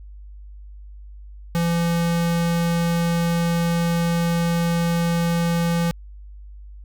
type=tone; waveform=square; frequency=169.5 Hz; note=E3; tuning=49 cents sharp; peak=-19 dBFS; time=1.55-5.91 s; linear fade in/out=0 ms; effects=added 50 Hz sine -37 dBFS peak until 6.84 s